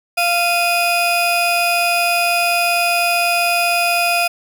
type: tone pair together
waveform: 35% pulse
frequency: 693.2 / 2489 Hz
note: F5 / D#7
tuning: -13 / 0 cents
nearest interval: octave + minor seventh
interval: 2213 cents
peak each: -15 dBFS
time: 0.17-4.28 s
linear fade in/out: 10 ms
effects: none